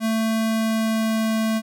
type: tone with pitch glide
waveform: square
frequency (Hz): 222.6 to 221.1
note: A3 to A3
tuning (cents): +20 to +9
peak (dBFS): -20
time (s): 0-1.62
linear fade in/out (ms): 50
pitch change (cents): -11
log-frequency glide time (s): 0.45-1.37
effects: none